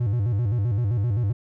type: tone with vibrato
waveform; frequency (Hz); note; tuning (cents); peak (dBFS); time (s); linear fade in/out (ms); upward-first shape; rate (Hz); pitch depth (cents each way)
triangle; 110; A2; 0; -18; 0-1.33; 10; square; 7.7; 170
effects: none